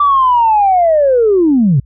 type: linear sweep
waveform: sine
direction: down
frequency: 1174.7 to 121.4 Hz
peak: -6 dBFS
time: 0-1.8 s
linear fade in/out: 5 ms
effects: tanh soft clip ceiling -2 dBFS + added 60 Hz sine -39 dBFS peak until 1.85 s